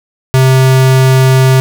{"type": "tone", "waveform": "square", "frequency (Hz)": 131.2, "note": "C3", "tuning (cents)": 5, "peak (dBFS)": -5, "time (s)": [0.34, 1.6], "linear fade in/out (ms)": 0, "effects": []}